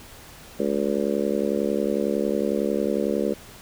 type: harmonic tone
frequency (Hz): 71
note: C#2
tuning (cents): +42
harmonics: 3 / 4 / 5 / 6 / 7 / 8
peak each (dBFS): -27 / -30 / -28 / -28 / -28 / -30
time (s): 0.59-3.34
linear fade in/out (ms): 10
effects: pink hiss -45 dBFS RMS until 3.61 s